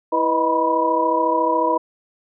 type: tone cluster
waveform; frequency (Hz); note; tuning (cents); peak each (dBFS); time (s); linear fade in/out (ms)
sine; 327.4 / 491.2 / 626 / 971 / 1005; E4 / B4 / D#5 / B5 / B5; -12 / -9 / +10 / -30 / +30; -24 / -23 / -23 / -19 / -25; 0.12-1.78; 10
effects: none